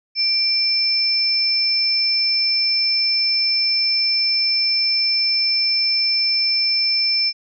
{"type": "tone pair together", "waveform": "sine", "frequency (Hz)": [2357, 5281], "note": ["D7", "E8"], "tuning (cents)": [6, 2], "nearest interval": "octave + major second", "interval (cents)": 1396, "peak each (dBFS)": [-25, -16], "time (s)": [0.15, 7.33], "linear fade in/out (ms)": 50, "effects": []}